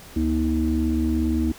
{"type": "tone cluster", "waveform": "sine", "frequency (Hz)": [71.9, 239.9, 317.5], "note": ["D2", "A#3", "D#4"], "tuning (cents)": [-36, 50, 35], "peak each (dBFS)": -23, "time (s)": [0.16, 1.52], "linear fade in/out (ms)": 5, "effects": ["tanh soft clip ceiling -11 dBFS", "pink hiss -44 dBFS RMS until 1.58 s"]}